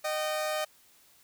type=tone pair together; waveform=sawtooth; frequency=614.9 / 768 Hz; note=D#5 / G5; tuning=-21 / -36 cents; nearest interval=major third; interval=385 cents; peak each=-26 / -33 dBFS; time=0.04-0.65 s; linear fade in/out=10 ms; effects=white hiss -61 dBFS RMS until 1.23 s